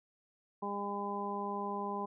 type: harmonic tone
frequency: 202.2 Hz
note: G#3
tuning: 46 cents flat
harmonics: 1 / 2 / 3 / 4 / 5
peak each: -41 / -41 / -47 / -41 / -39 dBFS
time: 0.62-2.06 s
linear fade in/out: 10 ms
effects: none